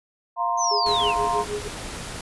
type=chord; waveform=sine; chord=F suspended fourth; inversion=none; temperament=just; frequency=698.5 / 931.3 / 1047.7 Hz; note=F5 / Bb5 / C6; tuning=0 / -2 / +2 cents; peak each=-26 / -25 / -25 dBFS; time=0.36-1.45 s; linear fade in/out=50 ms
type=linear sweep; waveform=sine; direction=down; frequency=6380 to 2374 Hz; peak=-23 dBFS; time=0.57-1.15 s; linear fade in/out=50 ms
type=tone with tremolo; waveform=sine; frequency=415.3 Hz; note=G#4; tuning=in tune; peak=-24 dBFS; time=0.71-1.68 s; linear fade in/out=5 ms; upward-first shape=sine; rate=6.3 Hz; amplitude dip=95%
type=noise; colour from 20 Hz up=pink; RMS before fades=-34 dBFS; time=0.86-2.21 s; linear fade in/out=2 ms
effects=resampled to 24000 Hz